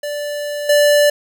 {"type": "tone with level steps", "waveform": "square", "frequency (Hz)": 585, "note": "D5", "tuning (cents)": -7, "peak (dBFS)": [-22, -10], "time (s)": [0.03, 1.1], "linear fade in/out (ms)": 5, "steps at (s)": 0.69, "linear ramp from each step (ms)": 5, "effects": ["8-bit"]}